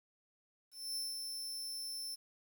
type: tone with ADSR envelope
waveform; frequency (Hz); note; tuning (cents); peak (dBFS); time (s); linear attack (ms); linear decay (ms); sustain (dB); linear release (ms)
sawtooth; 5330; E8; +18; -34; 0.71-2.16; 250; 190; -4; 20
effects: 11-bit